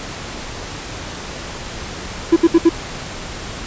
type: tone bursts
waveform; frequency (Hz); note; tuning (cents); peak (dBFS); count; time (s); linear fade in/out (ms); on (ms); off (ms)
triangle; 334.6; E4; +26; -4; 4; 2.32-2.694; 10; 44; 66
effects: pink hiss -29 dBFS RMS until 3.66 s + resampled to 16000 Hz